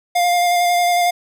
square tone with vibrato, 704 Hz, F5, 14 cents sharp, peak -14 dBFS, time 0.15-1.11 s, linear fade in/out 10 ms, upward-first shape square, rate 11 Hz, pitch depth 12 cents each way, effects none

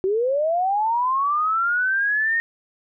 sine linear sweep, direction up, 366 to 1857 Hz, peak -18 dBFS, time 0.04-2.4 s, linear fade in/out 0 ms, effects none

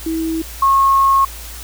sine tone pair in turn, 324.2 / 1088.4 Hz, E4 / C#6, -29 / -32 cents, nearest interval octave + major sixth, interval 2097 cents, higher second, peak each -17 / -9 dBFS, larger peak second, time 0.06-0.42 / 0.62-1.25 s, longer second, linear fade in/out 5 ms, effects added 57 Hz sine -32 dBFS peak until 1.63 s + white hiss -34 dBFS RMS until 1.63 s

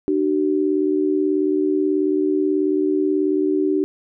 sine tone pair together, 301.6 / 380 Hz, D4 / F#4, +46 / +46 cents, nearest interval major third, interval 400 cents, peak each -19 dBFS, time 0.08-3.84 s, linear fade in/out 0 ms, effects none

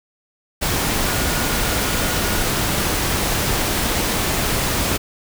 sine tone in noise, 1441 Hz, F#6, 46 cents flat, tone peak -31 dBFS, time 1.06-2.43 s, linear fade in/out 20 ms, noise pink, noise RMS -20 dBFS, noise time 0.61-4.98 s, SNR -14 dB, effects none

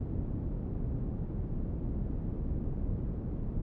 pink low-pass noise, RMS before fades -34 dBFS, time 0-3.62 s, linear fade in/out 10 ms, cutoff 250 Hz, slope 12 dB/octave, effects none

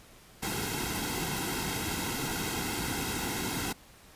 pink noise with comb filter, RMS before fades -33 dBFS, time 0.42-3.73 s, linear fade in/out 10 ms, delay 1.7 ms, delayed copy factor -0.75, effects pink hiss -55 dBFS RMS until 4.15 s + resampled to 32000 Hz

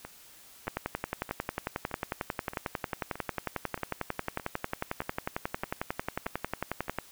two click trains, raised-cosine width 0.5 ms, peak -15 / -24 dBFS, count 71 / 12, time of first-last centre 0.68-6.986 / 0.05-6.882 s, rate 11.1 / 1.61 Hz, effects white hiss -54 dBFS RMS until 7.11 s

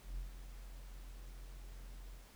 triangle tone with ADSR envelope, 43.65 Hz, F1, in tune, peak -36 dBFS, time 0.02-2.3 s, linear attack 150 ms, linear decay 130 ms, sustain -10 dB, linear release 160 ms, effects pink hiss -62 dBFS RMS until 2.35 s

